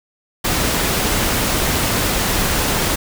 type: noise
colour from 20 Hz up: pink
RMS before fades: -18 dBFS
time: 0.44-2.96 s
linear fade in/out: 10 ms
effects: none